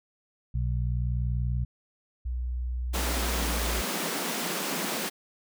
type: harmonic tone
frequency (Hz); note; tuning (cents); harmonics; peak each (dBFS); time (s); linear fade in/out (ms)
60.4; B1; -38; 1 / 2 / 3; -27 / -29 / -40; 0.54-1.65; 10
type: tone with pitch glide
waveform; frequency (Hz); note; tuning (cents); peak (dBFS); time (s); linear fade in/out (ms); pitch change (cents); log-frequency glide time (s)
sine; 61.5 to 57.71; B1 to A#1; -7 to -17; -28; 2.25-3.82; 10; -110; 2.94-3.52
type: high-pass noise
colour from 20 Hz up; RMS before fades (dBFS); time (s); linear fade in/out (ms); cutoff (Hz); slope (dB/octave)
pink; -31; 2.93-5.1; 20; 160; 96
effects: none